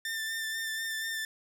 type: tone with vibrato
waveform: sawtooth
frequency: 1787 Hz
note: A6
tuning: 26 cents sharp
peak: -29 dBFS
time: 0.05-1.25 s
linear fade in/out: 2 ms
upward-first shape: sine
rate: 4.1 Hz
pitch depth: 21 cents each way
effects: none